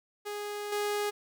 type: tone with level steps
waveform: sawtooth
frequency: 413.8 Hz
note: G#4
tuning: 6 cents flat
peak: -31 / -25 dBFS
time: 0.25-1.11 s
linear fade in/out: 20 ms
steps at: 0.72 s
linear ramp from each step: 5 ms
effects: none